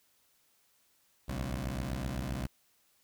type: beating tone pair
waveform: 15% pulse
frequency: 61.4 / 69.1 Hz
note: B1 / C#2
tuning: -9 / -5 cents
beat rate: 7.7 Hz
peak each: -30 / -31 dBFS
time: 1.28-2.47 s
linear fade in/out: 10 ms
effects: white hiss -70 dBFS RMS until 3.03 s